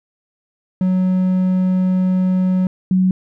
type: tone pair in turn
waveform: triangle / sine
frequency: 185 / 185.79 Hz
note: F#3 / F#3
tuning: 0 / +7 cents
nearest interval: unison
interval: 7 cents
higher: second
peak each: -11 dBFS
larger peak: neither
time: 0.81-2.67 / 2.91-3.11 s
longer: first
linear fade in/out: 2 ms
effects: none